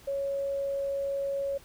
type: tone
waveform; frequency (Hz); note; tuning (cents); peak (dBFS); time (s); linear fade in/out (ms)
sine; 554.4; C#5; 0; -28; 0.07-1.58; 10
effects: added 62 Hz sine -59 dBFS peak until 1.64 s + pink hiss -55 dBFS RMS until 1.64 s